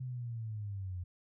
sine linear sweep, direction down, 129.8 to 87.31 Hz, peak -37 dBFS, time 0-1.04 s, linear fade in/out 10 ms, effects none

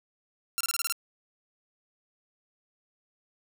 5% pulse tone bursts, 1368 Hz, F6, 36 cents flat, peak -15 dBFS, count 7, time 0.58-0.924 s, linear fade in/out 0 ms, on 26 ms, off 27 ms, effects none

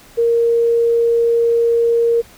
sine tone, 466.1 Hz, A#4, in tune, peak -11 dBFS, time 0.17-2.22 s, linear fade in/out 20 ms, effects pink hiss -44 dBFS RMS until 2.37 s

